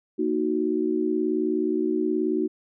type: chord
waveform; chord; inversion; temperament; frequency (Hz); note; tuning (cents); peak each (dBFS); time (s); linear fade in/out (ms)
sine; D# minor; second; equal; 233.1 / 311.1 / 370; A#3 / D#4 / F#4; 0 / 0 / 0; -29 / -25 / -25; 0.18-2.48; 20
effects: none